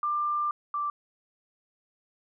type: tone pair in turn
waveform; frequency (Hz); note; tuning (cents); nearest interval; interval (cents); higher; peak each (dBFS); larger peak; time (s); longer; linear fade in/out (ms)
sine; 1190 / 1172.9; D6 / D6; +22 / -3; unison; 25; first; -25 / -27; first; 0.03-0.51 / 0.74-0.9; first; 2
effects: none